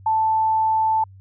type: tone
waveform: sine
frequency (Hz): 880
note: A5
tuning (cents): 0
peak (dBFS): -16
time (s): 0.06-1.04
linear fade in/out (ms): 5
effects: added 96 Hz sine -42 dBFS peak until 1.2 s